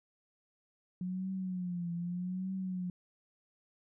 sine tone with vibrato, 180.3 Hz, F#3, 45 cents flat, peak -34 dBFS, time 1.01-2.9 s, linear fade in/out 2 ms, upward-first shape triangle, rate 0.82 Hz, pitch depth 100 cents each way, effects none

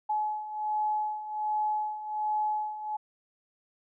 sine beating tone pair, 850 / 851.3 Hz, G#5 / G#5, +40 / +43 cents, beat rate 1.3 Hz, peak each -34 / -29 dBFS, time 0.09-2.97 s, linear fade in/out 10 ms, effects none

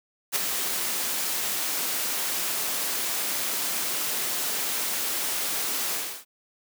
white noise with ADSR envelope, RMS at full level -22 dBFS, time 0.32-6.25 s, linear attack 41 ms, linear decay 4 ms, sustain -6 dB, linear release 320 ms, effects high-pass 200 Hz 12 dB/octave

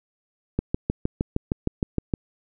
click train, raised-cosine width 3 ms, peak -9 dBFS, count 11, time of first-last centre 0.59-2.138 s, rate 6.46 Hz, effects none

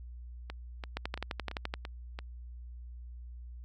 two click trains, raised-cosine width 0.3 ms, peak -18 / -24 dBFS, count 10 / 6, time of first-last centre 0.97-1.739 / 0.5-2.189 s, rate 11.7 / 2.96 Hz, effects added 60 Hz sine -43 dBFS peak until 3.64 s

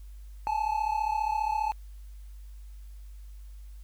triangle tone pair together, 845.1 / 880 Hz, G#5 / A5, +30 / 0 cents, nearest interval minor second, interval 70 cents, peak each -27 dBFS, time 0.47-1.72 s, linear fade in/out 0 ms, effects added 50 Hz sine -42 dBFS peak until 3.83 s + white hiss -65 dBFS RMS until 3.83 s

